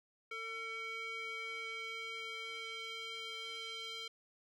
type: tone with band-pass filter sweep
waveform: square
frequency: 450.5 Hz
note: A4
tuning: 41 cents sharp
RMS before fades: -44 dBFS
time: 0.31-4.08 s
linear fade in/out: 5 ms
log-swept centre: 2000 to 3300 Hz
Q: 2.9
effects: none